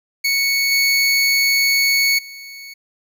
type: tone with level steps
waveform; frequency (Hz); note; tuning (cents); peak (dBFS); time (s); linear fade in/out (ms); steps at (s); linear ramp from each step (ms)
25% pulse; 2217; C#7; 0; -12 / -10 / -30; 0.24-2.74; 10; 0.71 / 2.18; 10
effects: none